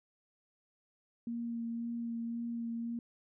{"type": "tone with vibrato", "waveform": "sine", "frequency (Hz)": 233.1, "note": "A#3", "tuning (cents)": 0, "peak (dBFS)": -35, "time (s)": [1.27, 2.99], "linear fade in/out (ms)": 2, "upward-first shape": "sine", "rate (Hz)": 1.9, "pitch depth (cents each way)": 14, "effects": []}